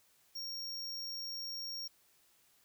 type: tone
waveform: square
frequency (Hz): 5560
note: F8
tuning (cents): -9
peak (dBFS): -40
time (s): 0.35-1.88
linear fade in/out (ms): 10
effects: white hiss -69 dBFS RMS until 2.64 s